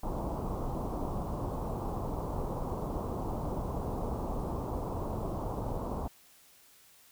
pink low-pass noise, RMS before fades -35 dBFS, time 0.03-6.08 s, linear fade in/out 5 ms, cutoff 1100 Hz, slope 48 dB/octave, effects white hiss -60 dBFS RMS until 7.11 s

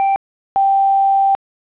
triangle / sine tone pair in turn, 784 / 784 Hz, G5 / G5, 0 / 0 cents, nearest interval unison, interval 0 cents, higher neither, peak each -10 dBFS, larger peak neither, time 0-0.16 / 0.56-1.35 s, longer second, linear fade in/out 0 ms, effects resampled to 8000 Hz + 8-bit

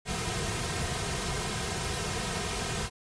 pink noise with comb filter, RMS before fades -32 dBFS, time 0.05-2.9 s, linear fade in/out 50 ms, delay 3.5 ms, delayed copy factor -0.7, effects resampled to 22050 Hz

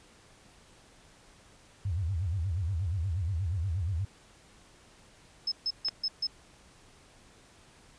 sine tone with vibrato, 89.1 Hz, F2, 35 cents sharp, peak -28 dBFS, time 1.85-4.05 s, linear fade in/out 5 ms, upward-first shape sine, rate 8.4 Hz, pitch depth 230 cents each way
sine tone bursts, 5200 Hz, E8, 24 cents flat, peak -27 dBFS, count 5, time 5.47-6.27 s, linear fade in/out 5 ms, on 48 ms, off 140 ms
click, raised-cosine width 0.2 ms, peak -19 dBFS, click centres 5.885 s
effects pink hiss -58 dBFS RMS until 7.98 s + resampled to 22050 Hz

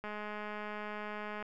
click train, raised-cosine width 0.5 ms, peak -27 dBFS, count 292, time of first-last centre 0.04-1.426 s, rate 210 Hz, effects none

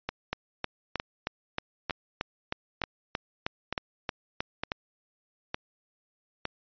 two click trains, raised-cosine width 0.3 ms, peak -14 / -13 dBFS, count 8 / 15, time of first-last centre 0.09-6.454 / 0.33-4.719 s, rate 1.1 / 3.19 Hz, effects resampled to 11025 Hz

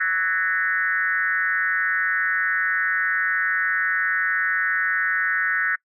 sine tone with frequency modulation, 1661.2 Hz, G#6, in tune, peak -19 dBFS, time 0-5.76 s, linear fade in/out 10 ms, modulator 174 Hz, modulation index 1.6, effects noise-tail reverb RT60 0.1 s tail -25 dB re dry

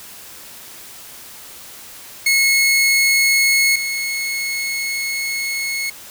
sawtooth tone pair in turn, 2179 / 2179 Hz, C#7 / C#7, -30 / -30 cents, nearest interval unison, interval 0 cents, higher neither, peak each -9 / -17 dBFS, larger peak first, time 2.26-3.76 / 3.76-5.9 s, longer second, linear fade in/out 5 ms, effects white hiss -38 dBFS RMS until 6.1 s

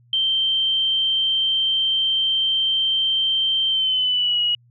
sine tone with pitch glide, 3132 to 2905 Hz, G7 to F#7, -2 to -32 cents, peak -17 dBFS, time 0.13-4.55 s, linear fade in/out 2 ms, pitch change -130 cents, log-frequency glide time 3.69-4.4 s, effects added 120 Hz sine -52 dBFS peak until 4.7 s

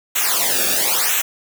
white noise with flanger, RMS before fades -18 dBFS, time 0.15-1.22 s, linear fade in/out 10 ms, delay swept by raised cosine 0.2 to 1 ms, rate 0.99 Hz, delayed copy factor -1, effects none

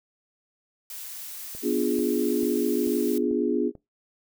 blue noise, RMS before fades -38 dBFS, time 0.9-3.18 s, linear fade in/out 2 ms
click train, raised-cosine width 2 ms, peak -30 dBFS, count 6, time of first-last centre 1.55-3.753 s, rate 2.27 Hz
sine chord, B diminished seventh, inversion none, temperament equal, 246.9 / 293.7 / 349.2 / 415.3 Hz, B3 / D4 / F4 / Ab4, 0 / 0 / 0 / 0 cents, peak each -27 dBFS, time 1.62-3.72 s, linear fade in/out 50 ms
effects noise-tail reverb RT60 0.2 s tail -21 dB re dry

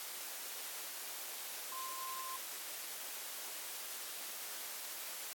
sine tone in noise, 1046.5 Hz, C6, in tune, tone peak -44 dBFS, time 1.72-2.36 s, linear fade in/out 0 ms, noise white, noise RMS -45 dBFS, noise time 0-5.33 s, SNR -2 dB, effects high-pass 400 Hz 12 dB/octave + AAC 64 kbps

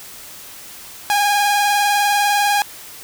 sawtooth tone with vibrato, 817 Hz, G#5, 29 cents flat, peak -10 dBFS, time 1.1-2.62 s, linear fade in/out 0 ms, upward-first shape sine, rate 20 Hz, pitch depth 34 cents each way, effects white hiss -37 dBFS RMS until 3.03 s

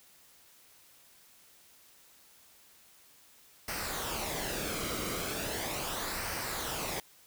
pink noise with flanger, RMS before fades -36 dBFS, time 3.68-7 s, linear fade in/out 2 ms, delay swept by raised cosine 0.28 to 1.16 ms, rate 0.38 Hz, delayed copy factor -0.55, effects white hiss -60 dBFS RMS until 7.26 s

